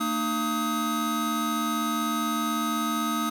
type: tone cluster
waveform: square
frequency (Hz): 228.7 / 304.6 / 1261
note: A#3 / D#4 / D#6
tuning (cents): -33 / -37 / +23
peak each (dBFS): -30 / -32 / -29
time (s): 0-3.3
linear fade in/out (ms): 10
effects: none